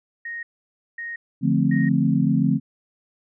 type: tone bursts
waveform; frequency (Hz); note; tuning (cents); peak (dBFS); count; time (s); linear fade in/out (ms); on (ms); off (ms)
sine; 1864.7; A#6; 0; -29; 3; 0.25-1.89; 5; 180; 550
type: chord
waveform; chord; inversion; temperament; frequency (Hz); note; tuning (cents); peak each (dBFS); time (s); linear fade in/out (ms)
sine; D minor seventh; none; equal; 146.83 / 174.61 / 220 / 261.6; D3 / F3 / A3 / C4; 0 / 0 / 0 / 0; -22; 1.41-2.6; 50
effects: none